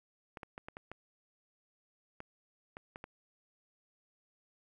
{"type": "clicks", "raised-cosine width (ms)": 0.5, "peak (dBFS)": -29, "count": 10, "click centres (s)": [0.372, 0.432, 0.579, 0.685, 0.769, 0.916, 2.204, 2.769, 2.959, 3.041], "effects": ["11-bit"]}